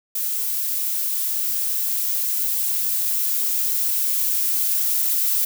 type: noise with level ramp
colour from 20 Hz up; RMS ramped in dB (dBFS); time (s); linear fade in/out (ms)
violet; -24 to -20; 0.15-5.45; 5
effects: none